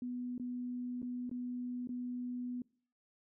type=tone with dropouts; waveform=sine; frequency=246.9 Hz; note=B3; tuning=in tune; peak=-37 dBFS; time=0.02-2.62 s; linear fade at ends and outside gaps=2 ms; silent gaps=0.38-0.397 / 1.019-1.028 / 1.295-1.313 / 1.873-1.891 s; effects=noise-tail reverb RT60 0.5 s tail -24 dB re dry